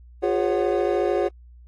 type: tone cluster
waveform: triangle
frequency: 353.3 / 406.9 / 507 / 556 / 738 Hz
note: F4 / G#4 / B4 / C#5 / F#5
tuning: +20 / -35 / +45 / +5 / -5 cents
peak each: -22 / -22 / -29 / -24 / -27 dBFS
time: 0.22-1.29 s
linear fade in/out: 20 ms
effects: added 60 Hz sine -44 dBFS peak until 1.67 s + AAC 32 kbps